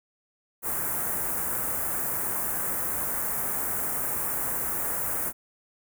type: band-stop noise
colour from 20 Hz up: white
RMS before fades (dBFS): -29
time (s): 0.62-5.33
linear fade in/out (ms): 50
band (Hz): 1700 to 9000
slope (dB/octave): 24
effects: none